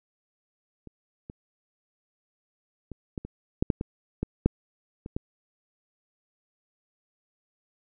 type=clicks; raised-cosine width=3 ms; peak=-30 / -26 / -25 / -19 / -24 / -9 / -9 / -17 / -14 / -6 / -24 / -16 dBFS; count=12; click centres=0.873 / 1.299 / 2.917 / 3.178 / 3.25 / 3.625 / 3.702 / 3.811 / 4.23 / 4.46 / 5.061 / 5.165 s; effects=none